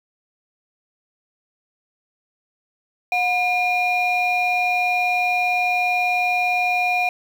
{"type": "tone pair together", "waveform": "sine", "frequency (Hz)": [722, 2419], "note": ["F#5", "D#7"], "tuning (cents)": [-43, -49], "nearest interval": "octave + major sixth", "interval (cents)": 2094, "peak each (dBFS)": -18, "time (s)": [3.12, 7.09], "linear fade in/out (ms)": 2, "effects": ["tanh soft clip ceiling -14 dBFS", "7-bit"]}